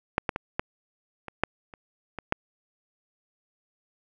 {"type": "clicks", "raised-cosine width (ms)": 0.5, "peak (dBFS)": [-6, -10, -14, -10, -22, -6, -29, -19, -7], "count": 9, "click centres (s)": [0.181, 0.292, 0.361, 0.595, 1.283, 1.436, 1.738, 2.187, 2.324], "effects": []}